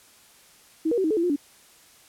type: tone with pitch steps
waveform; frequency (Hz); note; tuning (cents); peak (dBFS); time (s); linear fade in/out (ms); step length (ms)
sine; 319.4 / 474.8 / 381.1 / 315.2 / 433.3 / 337 / 355.5 / 286.4; D#4 / A#4 / G4 / D#4 / A4 / E4 / F4 / D4; +45 / +32 / -49 / +23 / -27 / +38 / +31 / -43; -20; 0.85-1.362; 10; 64
effects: white hiss -54 dBFS RMS until 2.08 s + low-pass 12000 Hz 12 dB/octave